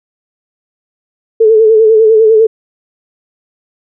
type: tone with vibrato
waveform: sine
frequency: 440 Hz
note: A4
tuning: in tune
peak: -3 dBFS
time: 1.4-2.47 s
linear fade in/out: 10 ms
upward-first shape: sine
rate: 10 Hz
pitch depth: 52 cents each way
effects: none